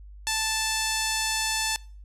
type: tone with low-pass filter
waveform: 5% pulse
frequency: 880 Hz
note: A5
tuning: in tune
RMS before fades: -27 dBFS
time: 0.27-1.76 s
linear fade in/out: 0 ms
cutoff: 10000 Hz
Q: 0.68
effects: noise-tail reverb RT60 0.4 s tail -23 dB re dry + added 50 Hz sine -42 dBFS peak until 2.04 s